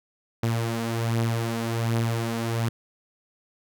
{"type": "beating tone pair", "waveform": "sawtooth", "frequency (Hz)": [114.8, 116.1], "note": ["A#2", "A#2"], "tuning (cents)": [-26, -7], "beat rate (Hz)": 1.3, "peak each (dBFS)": [-21, -26], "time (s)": [0.43, 2.69], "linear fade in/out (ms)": 5, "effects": []}